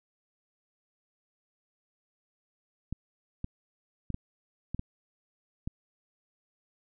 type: clicks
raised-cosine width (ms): 5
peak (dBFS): -21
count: 7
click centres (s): 2.926 / 3.444 / 4.103 / 4.144 / 4.746 / 4.794 / 5.675
effects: none